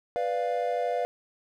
triangle chord, B diminished, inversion none, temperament equal, 493.9 / 587.3 / 698.5 Hz, B4 / D5 / F5, 0 / 0 / 0 cents, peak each -28 / -30 / -27 dBFS, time 0.16-1.05 s, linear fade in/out 0 ms, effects none

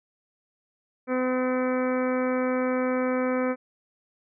harmonic tone, 254.7 Hz, C4, 46 cents flat, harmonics 1 / 2 / 3 / 4 / 5 / 6 / 7 / 8 / 9, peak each -26 / -26 / -39 / -37 / -35 / -39 / -42 / -43 / -40 dBFS, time 1.07-3.56 s, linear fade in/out 50 ms, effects none

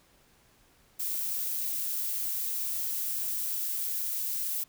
violet noise, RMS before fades -32 dBFS, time 0.99-4.64 s, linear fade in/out 10 ms, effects pink hiss -63 dBFS RMS until 4.68 s

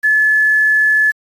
sine tone with quantisation, 1723 Hz, A6, 37 cents flat, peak -9 dBFS, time 0.03-1.12 s, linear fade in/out 20 ms, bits 6, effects AAC 48 kbps

